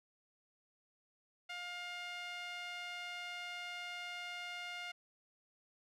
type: tone with band-pass filter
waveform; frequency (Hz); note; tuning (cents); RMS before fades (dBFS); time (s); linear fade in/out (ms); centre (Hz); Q
sawtooth; 708; F5; +23; -45; 1.49-4.92; 10; 2400; 1.7
effects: none